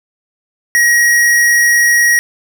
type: tone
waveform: square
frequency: 1896 Hz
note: A#6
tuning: 29 cents sharp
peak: -8 dBFS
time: 0.75-2.19 s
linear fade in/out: 0 ms
effects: none